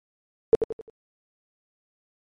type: tone with echo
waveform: sine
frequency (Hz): 447.1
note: A4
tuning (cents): +28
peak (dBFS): -10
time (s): 0.53-0.55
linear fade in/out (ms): 0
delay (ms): 87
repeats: 4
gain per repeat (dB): -8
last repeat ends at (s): 0.898
effects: MP3 48 kbps